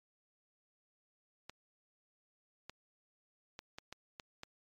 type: clicks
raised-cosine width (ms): 0.2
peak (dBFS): -28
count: 7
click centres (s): 1.496 / 2.696 / 3.591 / 3.785 / 3.926 / 4.198 / 4.434
effects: MP3 96 kbps